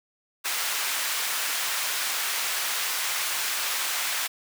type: high-pass noise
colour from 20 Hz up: pink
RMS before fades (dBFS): -28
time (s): 0.44-4.28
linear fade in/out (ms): 20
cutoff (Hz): 1300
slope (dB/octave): 12
effects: none